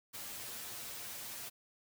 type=noise with comb filter; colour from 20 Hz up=white; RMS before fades=-45 dBFS; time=0.13-1.5 s; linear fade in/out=20 ms; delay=8.6 ms; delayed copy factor=+0.85; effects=none